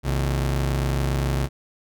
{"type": "ring-modulated tone", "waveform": "40% pulse", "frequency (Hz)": 97.7, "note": "G2", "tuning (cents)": -5, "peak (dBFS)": -17, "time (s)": [0.03, 1.49], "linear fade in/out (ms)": 50, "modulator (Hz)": 35.2, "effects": []}